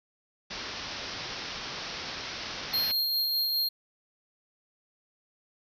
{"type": "low-pass noise", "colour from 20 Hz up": "white", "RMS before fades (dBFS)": -38, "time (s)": [0.5, 2.92], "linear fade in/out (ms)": 10, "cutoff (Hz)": 5700, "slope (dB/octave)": 96}
{"type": "tone with tremolo", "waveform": "square", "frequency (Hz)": 4224, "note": "C8", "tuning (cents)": 16, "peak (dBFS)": -25, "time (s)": [2.73, 3.69], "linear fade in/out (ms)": 10, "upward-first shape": "sine", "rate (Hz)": 4.9, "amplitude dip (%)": 25}
{"effects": []}